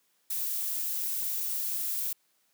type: noise with amplitude modulation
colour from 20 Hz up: violet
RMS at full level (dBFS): -30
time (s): 0.3-2.13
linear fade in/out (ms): 5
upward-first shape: sine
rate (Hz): 224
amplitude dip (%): 40
effects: white hiss -71 dBFS RMS until 2.53 s + high-pass 150 Hz 12 dB/octave